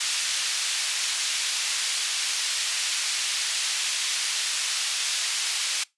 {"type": "band-pass noise", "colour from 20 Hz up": "pink", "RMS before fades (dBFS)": -27, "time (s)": [0, 5.84], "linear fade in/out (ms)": 10, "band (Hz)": [2900, 8200], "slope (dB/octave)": 12, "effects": ["noise-tail reverb RT60 0.2 s tail -23 dB re dry", "resampled to 24000 Hz"]}